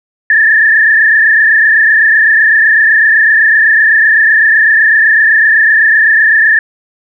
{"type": "tone with frequency modulation", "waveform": "sine", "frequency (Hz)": 1760, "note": "A6", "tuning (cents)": 0, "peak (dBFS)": -4, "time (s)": [0.3, 6.59], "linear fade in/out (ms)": 2, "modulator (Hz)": 27.9, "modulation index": 2.4, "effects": []}